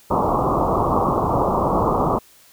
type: low-pass noise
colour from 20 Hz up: white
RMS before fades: -19 dBFS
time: 0.1-2.19 s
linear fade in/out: 10 ms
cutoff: 1200 Hz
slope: 96 dB/octave
effects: white hiss -51 dBFS RMS until 2.52 s